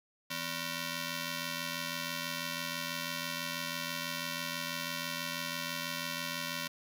5% pulse ring-modulated tone, 415.3 Hz, G#4, in tune, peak -21 dBFS, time 0.3-6.68 s, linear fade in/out 10 ms, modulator 666 Hz, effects none

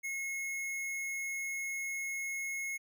square tone, 2171 Hz, C#7, 37 cents flat, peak -36 dBFS, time 0.03-2.78 s, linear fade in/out 20 ms, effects none

